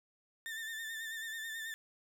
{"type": "tone with vibrato", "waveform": "35% pulse", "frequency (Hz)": 1792, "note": "A6", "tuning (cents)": 31, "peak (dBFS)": -38, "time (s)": [0.46, 1.74], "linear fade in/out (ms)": 0, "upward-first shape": "sine", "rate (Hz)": 9.2, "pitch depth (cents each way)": 43, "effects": []}